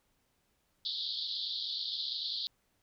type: band-pass noise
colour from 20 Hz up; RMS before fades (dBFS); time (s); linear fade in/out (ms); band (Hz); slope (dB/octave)
pink; -37; 0.85-2.47; 0; 3400 to 4700; 96
effects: pink hiss -75 dBFS RMS until 2.82 s